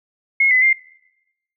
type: tone with pitch steps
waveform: sine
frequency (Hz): 2164 / 2019 / 2104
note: C#7 / B6 / C7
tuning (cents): -42 / +38 / +9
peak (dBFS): -11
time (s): 0.4-0.73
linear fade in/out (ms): 5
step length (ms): 110
effects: noise-tail reverb RT60 0.9 s tail -22 dB re dry